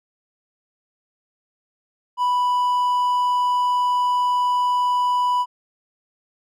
triangle tone, 987.8 Hz, B5, in tune, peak -15 dBFS, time 2.17-5.46 s, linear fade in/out 50 ms, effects none

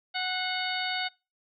harmonic tone with a mistuned harmonic, 740 Hz, F#5, in tune, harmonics 1 / 2 / 3 / 4 / 5 / 6, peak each -34 / -35 / -35 / -37 / -36 / -37 dBFS, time 0.14-1.09 s, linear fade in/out 20 ms, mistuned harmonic 3, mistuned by -38 cents, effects noise-tail reverb RT60 0.3 s tail -26 dB re dry

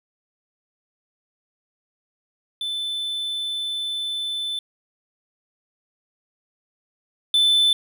triangle tone pair in turn, 3520 / 3520 Hz, A7 / A7, 0 / 0 cents, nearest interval unison, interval 0 cents, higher neither, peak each -23 / -13 dBFS, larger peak second, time 2.61-4.59 / 7.34-7.73 s, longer first, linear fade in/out 2 ms, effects none

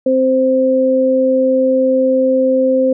sine tone pair together, 261.6 / 521.4 Hz, C4 / C5, 0 / -6 cents, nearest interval octave, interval 1194 cents, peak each -15 / -11 dBFS, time 0.06-2.93 s, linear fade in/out 5 ms, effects none

